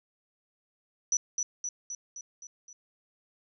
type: tone with echo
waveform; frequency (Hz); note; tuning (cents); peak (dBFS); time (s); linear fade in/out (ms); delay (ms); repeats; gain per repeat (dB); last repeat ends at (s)
sine; 5920; F#8; 0; -23; 1.12-1.17; 2; 260; 6; -4; 2.73
effects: none